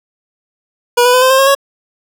25% pulse tone with pitch steps, 483.9 / 494.9 / 506.2 / 517.7 / 529.5 / 541.6 / 553.9 Hz, B4 / B4 / B4 / C5 / C5 / C#5 / C#5, -35 / +4 / +43 / -18 / +21 / -40 / -1 cents, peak -3 dBFS, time 0.97-1.551 s, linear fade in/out 10 ms, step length 83 ms, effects none

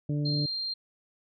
harmonic tone, 146.83 Hz, D3, in tune, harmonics 1 / 2 / 3 / 4, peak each -27 / -33 / -43 / -44 dBFS, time 0.09-0.46 s, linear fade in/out 5 ms
sine tone, 4186 Hz, C8, in tune, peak -30 dBFS, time 0.25-0.74 s, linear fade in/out 10 ms
effects none

